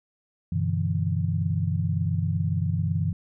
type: chord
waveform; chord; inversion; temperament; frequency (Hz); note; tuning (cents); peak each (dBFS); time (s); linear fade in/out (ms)
sine; E minor seventh; first; equal with one note detuned; 95.93 / 123.47 / 146.83 / 164.81; G2 / B2 / D3 / E3; -37 / 0 / 0 / 0; -26 / -31 / -30 / -27; 0.52-3.13; 5
effects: none